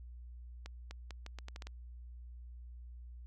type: accelerating click train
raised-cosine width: 0.2 ms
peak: -29 dBFS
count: 9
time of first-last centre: 0.66-1.67 s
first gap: 250 ms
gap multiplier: 0.79
effects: added 60 Hz sine -47 dBFS peak until 3.26 s